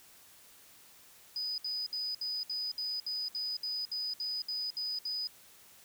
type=tone bursts; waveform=sine; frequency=4978 Hz; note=D#8; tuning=in tune; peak=-33 dBFS; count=14; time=1.36-5.272 s; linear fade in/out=2 ms; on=220 ms; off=64 ms; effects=white hiss -58 dBFS RMS until 5.84 s